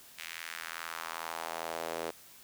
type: tone with high-pass filter sweep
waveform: sawtooth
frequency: 82.41 Hz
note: E2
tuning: in tune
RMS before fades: -40 dBFS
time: 0.18-2.11 s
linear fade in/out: 10 ms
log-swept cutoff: 2300 to 460 Hz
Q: 1.8
effects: white hiss -55 dBFS RMS until 2.43 s